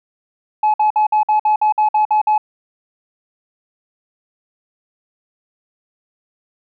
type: tone bursts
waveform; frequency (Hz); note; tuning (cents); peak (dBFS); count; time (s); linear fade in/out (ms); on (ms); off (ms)
sine; 853; G#5; +46; -9; 11; 0.63-2.38; 5; 110; 54
effects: tanh soft clip ceiling -9 dBFS